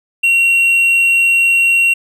triangle tone, 2742 Hz, F7, 32 cents flat, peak -7 dBFS, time 0.23-1.94 s, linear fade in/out 10 ms, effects none

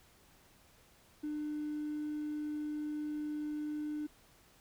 triangle tone with hard clipping, 300.1 Hz, D4, 38 cents sharp, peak -36 dBFS, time 1.23-4.07 s, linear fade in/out 10 ms, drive 4 dB, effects pink hiss -64 dBFS RMS until 4.6 s

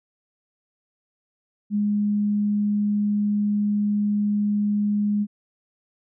sine tone, 206.9 Hz, G#3, 6 cents flat, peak -19 dBFS, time 1.7-5.27 s, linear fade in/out 50 ms, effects none

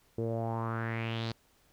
sawtooth tone with low-pass filter sweep, 114 Hz, A#2, 38 cents flat, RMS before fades -34 dBFS, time 0.18-1.32 s, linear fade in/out 5 ms, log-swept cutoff 420 to 4500 Hz, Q 4.3, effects pink hiss -67 dBFS RMS until 1.72 s

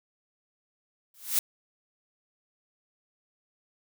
blue noise with exponential growth, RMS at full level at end -21 dBFS, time 1.14-1.39 s, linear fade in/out 2 ms, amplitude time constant 54 ms, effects none

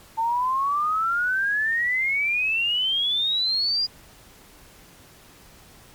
sine exponential sweep, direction up, 890 to 4900 Hz, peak -20 dBFS, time 0.17-3.87 s, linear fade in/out 20 ms, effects pink hiss -50 dBFS RMS until 5.94 s + MP3 96 kbps

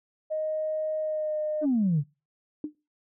sine tone with pitch glide, 622.3 to 610.6 Hz, D#5 to D#5, 0 to -33 cents, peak -26 dBFS, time 0.3-1.66 s, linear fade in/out 20 ms, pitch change -33 cents, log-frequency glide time 1-1.39 s
sine exponential sweep, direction down, 312.1 to 135.8 Hz, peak -20 dBFS, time 1.61-2.04 s, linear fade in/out 50 ms
sine tone with exponential decay, 301 Hz, D4, 43 cents sharp, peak -25 dBFS, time 2.64-2.75 s, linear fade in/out 2 ms, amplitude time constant 22 ms
effects noise-tail reverb RT60 0.3 s tail -25 dB re dry + tanh soft clip ceiling -17 dBFS

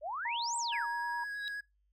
sine exponential two-way sweep, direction up then down, 550 to 8372 to 1033 Hz, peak -35 dBFS, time 0.01-0.87 s, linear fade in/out 50 ms, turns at 0.57 s
sine tone with pitch glide, 940 to 950.4 Hz, A#5 to A#5, +14 to +33 cents, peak -34 dBFS, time 0.25-1.24 s, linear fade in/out 5 ms, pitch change +19 cents, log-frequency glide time 0.86-1.08 s
triangle tone with vibrato, 1661.2 Hz, G#6, in tune, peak -35 dBFS, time 0.72-1.61 s, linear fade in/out 10 ms, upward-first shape triangle, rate 9.6 Hz, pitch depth 13 cents each way
sine tone with exponential growth, 3867 Hz, B7, 37 cents flat, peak -34 dBFS, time 1.34-1.48 s, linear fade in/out 0 ms, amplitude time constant 30 ms
effects noise-tail reverb RT60 0.2 s tail -22 dB re dry + added 50 Hz sine -70 dBFS peak until 1.92 s

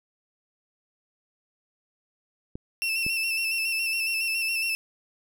clicks, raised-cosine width 3 ms, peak -22 dBFS, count 2, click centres 2.555 / 3.065 s
35% pulse tone with vibrato, 2676 Hz, E7, 25 cents sharp, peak -23 dBFS, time 2.82-4.75 s, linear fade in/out 0 ms, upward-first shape square, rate 7.2 Hz, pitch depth 31 cents each way
effects none

